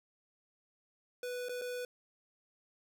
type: tone with dropouts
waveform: square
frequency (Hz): 493.9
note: B4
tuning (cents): 0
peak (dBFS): -38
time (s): 1.23-1.85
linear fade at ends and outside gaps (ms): 2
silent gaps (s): 1.486-1.493 / 1.614-1.618
effects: none